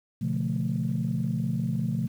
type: chord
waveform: sine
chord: B half-diminished seventh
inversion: none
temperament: equal with one note detuned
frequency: 123.47 / 143.64 / 174.61 / 220 Hz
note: B2 / D3 / F3 / A3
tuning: 0 / -38 / 0 / 0 cents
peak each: -30 dBFS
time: 0.21-2.08 s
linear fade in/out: 10 ms
effects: tanh soft clip ceiling -17 dBFS + 9-bit